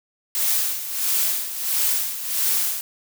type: noise with tremolo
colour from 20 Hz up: blue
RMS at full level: -20 dBFS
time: 0.35-2.81 s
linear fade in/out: 0 ms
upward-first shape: sine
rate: 1.5 Hz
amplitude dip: 70%
effects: none